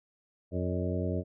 harmonic tone with a mistuned harmonic, 90.1 Hz, F#2, 45 cents flat, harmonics 1 / 2 / 3 / 4 / 5 / 6 / 7, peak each -32 / -35 / -37 / -38 / -39 / -40 / -40 dBFS, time 0.51-1.24 s, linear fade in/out 50 ms, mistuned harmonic 6, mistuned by +67 cents, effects none

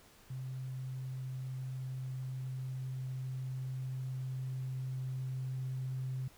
sine tone with level ramp, 130 Hz, C3, 11 cents flat, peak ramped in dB -38 to -34 dBFS, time 0.3-6.28 s, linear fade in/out 5 ms, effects tanh soft clip ceiling -30 dBFS + pink hiss -61 dBFS RMS until 6.37 s

